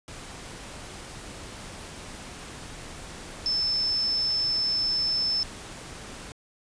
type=tone in noise; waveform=sine; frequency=5270 Hz; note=E8; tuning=1 cent flat; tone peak=-23 dBFS; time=3.46-5.43 s; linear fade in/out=0 ms; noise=pink; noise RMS=-41 dBFS; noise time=0.08-6.32 s; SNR=+15 dB; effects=resampled to 22050 Hz